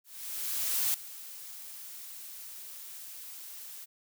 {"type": "noise with ADSR envelope", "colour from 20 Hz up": "blue", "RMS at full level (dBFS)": -28, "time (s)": [0.04, 3.86], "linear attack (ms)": 900, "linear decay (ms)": 5, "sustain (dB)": -17, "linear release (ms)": 27, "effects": []}